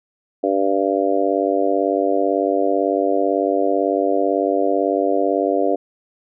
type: harmonic tone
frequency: 98 Hz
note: G2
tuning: in tune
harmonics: 3 / 4 / 5 / 6 / 7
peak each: -22 / -22 / -22 / -22 / -22 dBFS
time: 0.43-5.76 s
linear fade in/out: 10 ms
effects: none